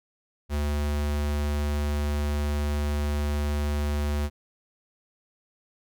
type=tone; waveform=square; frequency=73.42 Hz; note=D2; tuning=in tune; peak=-25 dBFS; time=0.49-4.3 s; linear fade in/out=50 ms; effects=none